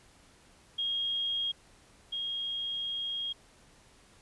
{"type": "tone pair in turn", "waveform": "sine", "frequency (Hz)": [3260, 3260], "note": ["G#7", "G#7"], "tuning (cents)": [-33, -33], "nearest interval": "unison", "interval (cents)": 0, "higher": "neither", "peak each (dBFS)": [-29, -32], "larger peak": "first", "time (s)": [[0.78, 1.52], [2.12, 3.33]], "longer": "second", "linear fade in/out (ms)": 10, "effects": ["pink hiss -60 dBFS RMS until 4.21 s", "resampled to 24000 Hz"]}